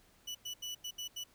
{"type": "tone bursts at uneven times", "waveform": "30% pulse", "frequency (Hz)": 2960, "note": "F#7", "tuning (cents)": 0, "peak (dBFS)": -36, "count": 6, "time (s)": [[0.27, 0.35], [0.45, 0.54], [0.62, 0.75], [0.84, 0.91], [0.98, 1.08], [1.16, 1.24]], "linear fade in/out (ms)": 10, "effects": ["pink hiss -66 dBFS RMS until 1.34 s"]}